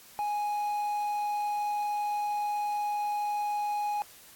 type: tone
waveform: triangle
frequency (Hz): 830.6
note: G#5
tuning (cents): 0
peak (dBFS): -26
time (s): 0.19-4.02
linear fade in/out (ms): 0
effects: white hiss -53 dBFS RMS until 4.35 s + AAC 64 kbps